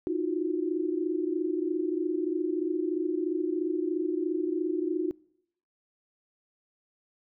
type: tone cluster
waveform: sine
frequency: 311 / 345.1 / 368.2 Hz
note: D#4 / F4 / F#4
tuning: -1 / -21 / -8 cents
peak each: -31 dBFS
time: 0.07-5.11 s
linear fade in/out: 0 ms
effects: noise-tail reverb RT60 0.8 s tail -25 dB re dry